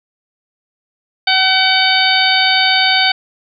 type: harmonic tone with a mistuned harmonic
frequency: 758 Hz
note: F#5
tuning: 42 cents sharp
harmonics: 1 / 2 / 3 / 4 / 5 / 6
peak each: -17 / -17 / -17 / -17 / -17 / -17 dBFS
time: 1.27-3.12 s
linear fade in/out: 5 ms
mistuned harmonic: 5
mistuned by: -48 cents
effects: none